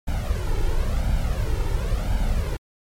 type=noise with flanger; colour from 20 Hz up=brown; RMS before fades=-22 dBFS; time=0.07-2.57 s; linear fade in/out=10 ms; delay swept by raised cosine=1.3 to 2.26 ms; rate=0.96 Hz; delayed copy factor=+0.7; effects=MP3 64 kbps